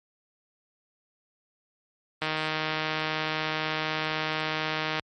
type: click train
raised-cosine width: 0.3 ms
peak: -12 dBFS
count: 434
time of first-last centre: 2.22-4.996 s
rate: 156 Hz
effects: high-pass 60 Hz 12 dB/octave + MP3 48 kbps